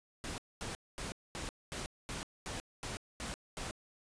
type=noise bursts; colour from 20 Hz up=pink; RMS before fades=-41 dBFS; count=10; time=0.24-3.71 s; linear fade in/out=0 ms; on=140 ms; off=230 ms; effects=resampled to 22050 Hz